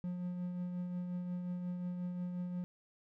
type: tone with tremolo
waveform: triangle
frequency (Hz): 178.5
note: F3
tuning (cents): +38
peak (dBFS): -33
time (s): 0.04-2.64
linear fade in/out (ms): 0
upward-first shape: triangle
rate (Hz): 5.6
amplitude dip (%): 40
effects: none